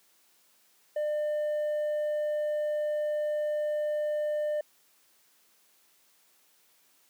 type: tone with hard clipping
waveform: triangle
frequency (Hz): 600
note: D5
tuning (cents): +37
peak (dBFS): -26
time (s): 0.96-4.61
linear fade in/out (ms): 5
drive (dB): 1
effects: white hiss -65 dBFS RMS until 7.09 s + high-pass 200 Hz 12 dB/octave